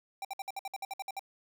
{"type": "tone bursts", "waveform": "square", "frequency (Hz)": 784, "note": "G5", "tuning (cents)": 0, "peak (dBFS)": -36, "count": 12, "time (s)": [0.22, 1.194], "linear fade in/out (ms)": 2, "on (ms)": 28, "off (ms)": 58, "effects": []}